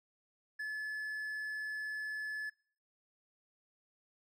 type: tone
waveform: triangle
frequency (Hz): 1722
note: A6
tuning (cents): -38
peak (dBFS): -35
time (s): 0.59-2.5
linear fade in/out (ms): 10
effects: noise-tail reverb RT60 0.5 s tail -23 dB re dry